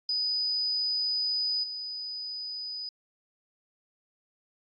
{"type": "tone with level steps", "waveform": "sine", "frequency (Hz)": 4978, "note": "D#8", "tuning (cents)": 0, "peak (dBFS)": [-26, -34], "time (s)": [0.09, 2.89], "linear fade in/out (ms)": 2, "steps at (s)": 1.63, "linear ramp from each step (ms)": 10, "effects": ["AAC 64 kbps"]}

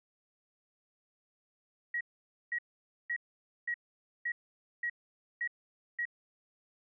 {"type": "tone bursts", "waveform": "sine", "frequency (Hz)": 1906, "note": "A#6", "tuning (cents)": 38, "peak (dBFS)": -31, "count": 8, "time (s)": [1.94, 6.054], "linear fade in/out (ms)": 5, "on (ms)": 68, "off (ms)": 510, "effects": []}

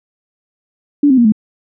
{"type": "tone with pitch steps", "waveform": "sine", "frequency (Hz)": [288.8, 261.8, 237.3, 215.1], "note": ["D4", "C4", "A#3", "A3"], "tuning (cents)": [-29, 1, 31, -39], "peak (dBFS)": -6, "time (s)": [1.03, 1.322], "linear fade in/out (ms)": 5, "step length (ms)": 73, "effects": []}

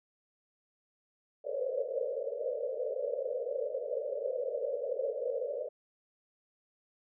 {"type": "band-pass noise", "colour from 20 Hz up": "pink", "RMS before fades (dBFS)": -35, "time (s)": [1.44, 5.69], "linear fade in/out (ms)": 10, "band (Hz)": [460, 590], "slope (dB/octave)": 96, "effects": []}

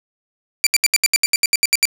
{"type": "tone bursts", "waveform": "15% pulse", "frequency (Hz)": 2349, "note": "D7", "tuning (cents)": 0, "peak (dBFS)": -4, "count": 13, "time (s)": [0.64, 1.854], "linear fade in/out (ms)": 0, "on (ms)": 26, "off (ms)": 73, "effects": []}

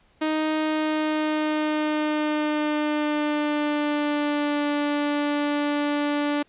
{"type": "tone with pitch glide", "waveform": "sawtooth", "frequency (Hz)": [311.1, 291.9], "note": ["D#4", "D4"], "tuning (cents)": [0, -10], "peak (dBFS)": -18, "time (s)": [0.21, 6.43], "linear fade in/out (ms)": 10, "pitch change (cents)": -110, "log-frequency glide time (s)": [0.56, 4.68], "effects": ["pink hiss -61 dBFS RMS until 6.48 s", "resampled to 8000 Hz"]}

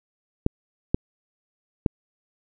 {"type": "clicks", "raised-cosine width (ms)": 3, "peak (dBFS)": -6, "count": 3, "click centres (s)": [0.464, 0.945, 1.862], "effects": []}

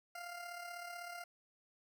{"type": "tone with amplitude modulation", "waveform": "20% pulse", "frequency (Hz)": 698.5, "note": "F5", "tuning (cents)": 0, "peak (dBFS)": -38, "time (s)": [0.15, 1.24], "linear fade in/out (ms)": 5, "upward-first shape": "sine", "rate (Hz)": 36, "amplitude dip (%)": 50, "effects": []}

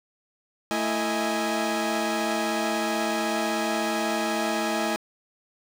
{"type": "tone cluster", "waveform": "sawtooth", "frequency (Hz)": [223, 333.1, 630, 827], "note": ["A3", "E4", "D#5", "G#5"], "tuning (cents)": [23, 18, 21, -8], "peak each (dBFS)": -26, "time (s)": [0.71, 4.96], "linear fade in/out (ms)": 0, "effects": ["low-pass 10000 Hz 12 dB/octave", "8-bit"]}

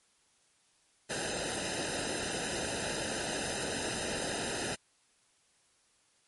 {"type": "noise with comb filter", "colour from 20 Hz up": "pink", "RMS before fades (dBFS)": -35, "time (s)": [1.09, 4.76], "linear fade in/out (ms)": 20, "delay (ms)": 0.89, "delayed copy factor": -0.95, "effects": ["white hiss -69 dBFS RMS until 6.27 s", "MP3 48 kbps"]}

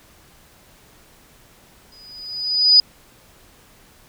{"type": "tone with exponential growth", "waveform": "sine", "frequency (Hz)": 4957, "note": "D#8", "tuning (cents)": -7, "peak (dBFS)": -6, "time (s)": [1.92, 2.8], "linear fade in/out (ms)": 2, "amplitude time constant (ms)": 190, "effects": ["pink hiss -51 dBFS RMS until 4.08 s"]}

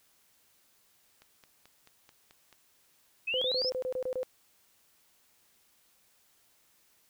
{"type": "click train", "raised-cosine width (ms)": 0.2, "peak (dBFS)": -37, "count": 7, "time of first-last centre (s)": [1.22, 2.527], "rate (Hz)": 4.59}
{"type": "exponential sweep", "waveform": "sine", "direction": "up", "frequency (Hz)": [2512, 5480], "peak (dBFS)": -29, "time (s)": [3.27, 3.7], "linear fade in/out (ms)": 10}
{"type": "tone bursts", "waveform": "sine", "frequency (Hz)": 511, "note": "C5", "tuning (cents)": -41, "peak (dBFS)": -30, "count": 9, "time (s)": [3.34, 4.231], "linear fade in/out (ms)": 0, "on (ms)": 75, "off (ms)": 27}
{"effects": ["white hiss -67 dBFS RMS until 7.09 s"]}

